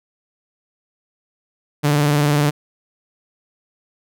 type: tone with vibrato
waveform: sawtooth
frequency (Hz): 146.83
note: D3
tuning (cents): 0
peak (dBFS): -10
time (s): 1.83-2.51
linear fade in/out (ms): 20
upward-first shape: square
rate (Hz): 20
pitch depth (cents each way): 41
effects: none